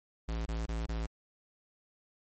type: tone bursts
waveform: square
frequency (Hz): 55.9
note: A1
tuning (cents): +28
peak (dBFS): -33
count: 4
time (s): 0.28-1.066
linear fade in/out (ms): 10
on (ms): 180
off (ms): 22
effects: MP3 32 kbps